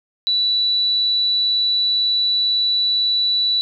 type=tone; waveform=sine; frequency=3951 Hz; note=B7; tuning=in tune; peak=-15 dBFS; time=0.27-3.61 s; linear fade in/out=0 ms; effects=none